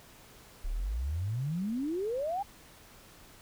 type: exponential sweep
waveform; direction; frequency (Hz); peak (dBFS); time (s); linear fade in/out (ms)
sine; up; 32.35 to 830; -30; 0.64-2.43; 10
effects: pink hiss -55 dBFS RMS until 3.41 s